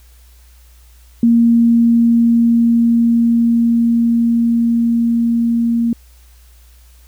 sine tone with level ramp, 233.1 Hz, A#3, in tune, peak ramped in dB -7 to -12 dBFS, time 1.23-5.93 s, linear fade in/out 2 ms, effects added 60 Hz sine -42 dBFS peak until 7.07 s + white hiss -52 dBFS RMS until 7.07 s

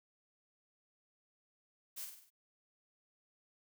blue noise with echo, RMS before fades -44 dBFS, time 1.96-2.06 s, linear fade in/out 20 ms, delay 49 ms, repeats 5, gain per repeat -5 dB, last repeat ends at 2.305 s, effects none

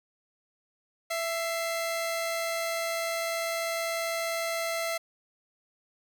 sawtooth tone pair together, 664.2 / 2093 Hz, E5 / C7, +13 / 0 cents, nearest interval octave + minor sixth, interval 1987 cents, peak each -26 / -32 dBFS, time 1.1-4.98 s, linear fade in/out 10 ms, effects none

